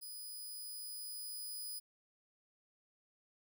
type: tone with level ramp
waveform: 5% pulse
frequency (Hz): 4978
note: D#8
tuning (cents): 0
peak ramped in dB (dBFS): -39 to -35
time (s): 0.01-1.8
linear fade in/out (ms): 20
effects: none